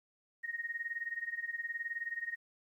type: tone with tremolo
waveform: sine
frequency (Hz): 1864.7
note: A#6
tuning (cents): 0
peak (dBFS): -33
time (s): 0.43-2.36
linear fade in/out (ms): 20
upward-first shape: sine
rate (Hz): 19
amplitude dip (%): 85
effects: 12-bit